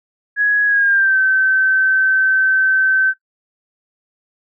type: tone with pitch glide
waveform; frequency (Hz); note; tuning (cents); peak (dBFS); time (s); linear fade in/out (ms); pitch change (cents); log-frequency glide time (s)
sine; 1670 to 1540.3; G#6 to G6; +9 to -31; -11; 0.36-3.14; 50; -140; 0.66-1.18
effects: noise-tail reverb RT60 0.1 s tail -17 dB re dry